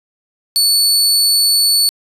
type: tone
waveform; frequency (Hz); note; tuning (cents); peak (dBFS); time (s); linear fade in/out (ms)
sawtooth; 4455; C#8; +8; -7; 0.56-1.89; 0
effects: resampled to 32000 Hz